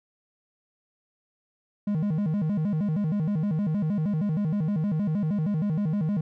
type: tone with vibrato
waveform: triangle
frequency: 179.3 Hz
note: F3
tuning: 46 cents sharp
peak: -21 dBFS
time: 1.87-6.21 s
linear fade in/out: 5 ms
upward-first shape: square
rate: 6.4 Hz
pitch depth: 240 cents each way
effects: none